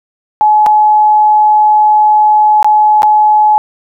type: tone with dropouts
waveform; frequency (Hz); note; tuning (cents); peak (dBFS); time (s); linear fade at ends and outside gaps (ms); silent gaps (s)
sine; 850; G#5; +40; -4; 0.41-3.58; 0; 0.662-0.666 / 2.628-2.645 / 3.021-3.031
effects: none